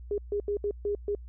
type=tone bursts at uneven times; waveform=sine; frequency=409.3 Hz; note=G#4; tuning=25 cents flat; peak=-26 dBFS; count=6; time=0.11-0.18 / 0.32-0.4 / 0.48-0.57 / 0.64-0.71 / 0.85-0.95 / 1.08-1.15 s; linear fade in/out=2 ms; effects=added 60 Hz sine -41 dBFS peak until 1.28 s